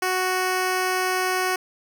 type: tone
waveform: 10% pulse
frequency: 370 Hz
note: F#4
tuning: in tune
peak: -13 dBFS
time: 0.02-1.56 s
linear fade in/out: 5 ms
effects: none